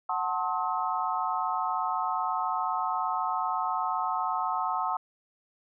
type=chord; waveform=sine; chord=F# diminished seventh; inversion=none; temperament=just; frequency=740 / 888 / 1065.6 / 1278.7 Hz; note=F#5 / A5 / C6 / Eb6; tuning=0 / +16 / +31 / +47 cents; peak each=-32 dBFS; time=0.09-4.97 s; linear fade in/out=5 ms; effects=none

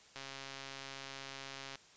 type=click train; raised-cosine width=0.2 ms; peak=-28 dBFS; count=218; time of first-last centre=0.16-1.756 s; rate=136 Hz; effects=white hiss -61 dBFS RMS until 1.96 s + resampled to 16000 Hz

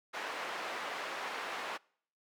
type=band-pass noise; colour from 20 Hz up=white; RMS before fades=-40 dBFS; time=0.13-1.78 s; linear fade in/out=20 ms; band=460 to 1800 Hz; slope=12 dB/octave; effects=noise-tail reverb RT60 0.6 s tail -26 dB re dry

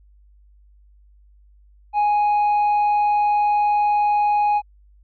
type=tone with tanh clipping; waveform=sine; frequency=830.6 Hz; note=G#5; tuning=in tune; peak=-16 dBFS; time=1.93-4.62 s; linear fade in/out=50 ms; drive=3 dB; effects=added 50 Hz sine -49 dBFS peak until 5.03 s

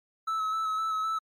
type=tone with vibrato; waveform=triangle; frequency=1300 Hz; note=E6; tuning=24 cents flat; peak=-25 dBFS; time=0.27-1.19 s; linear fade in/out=10 ms; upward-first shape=square; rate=3.9 Hz; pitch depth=19 cents each way; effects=MP3 64 kbps

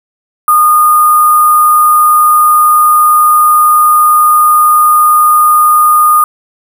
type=tone with sample-and-hold; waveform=sine; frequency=1223 Hz; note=D#6; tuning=30 cents flat; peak=-3 dBFS; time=0.48-6.24 s; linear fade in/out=2 ms; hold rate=11025 Hz; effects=none

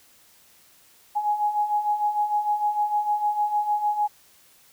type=beating tone pair; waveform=sine; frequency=830.6 / 837.2 Hz; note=G#5 / G#5; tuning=0 / +14 cents; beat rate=6.6 Hz; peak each=-28 / -22 dBFS; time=1.15-4.08 s; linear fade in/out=20 ms; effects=white hiss -56 dBFS RMS until 4.72 s

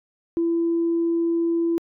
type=tone; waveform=sine; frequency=335.7 Hz; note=E4; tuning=32 cents sharp; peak=-18 dBFS; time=0.37-1.78 s; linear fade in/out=0 ms; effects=tanh soft clip ceiling -14 dBFS

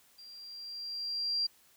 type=tone with level ramp; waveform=sine; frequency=4748 Hz; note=D8; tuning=18 cents sharp; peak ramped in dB=-49 to -27 dBFS; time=0.18-1.47 s; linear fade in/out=10 ms; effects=white hiss -64 dBFS RMS until 1.76 s

